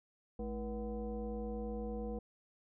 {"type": "tone with frequency modulation", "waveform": "sine", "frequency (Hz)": 213.6, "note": "G#3", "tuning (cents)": 49, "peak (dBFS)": -37, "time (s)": [0.39, 2.19], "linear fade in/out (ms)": 5, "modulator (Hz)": 268, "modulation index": 1.4, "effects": []}